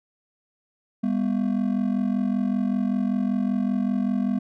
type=ring-modulated tone; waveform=triangle; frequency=224 Hz; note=A3; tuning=31 cents sharp; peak=-16 dBFS; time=1.03-4.39 s; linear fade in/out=10 ms; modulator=22.6 Hz; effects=none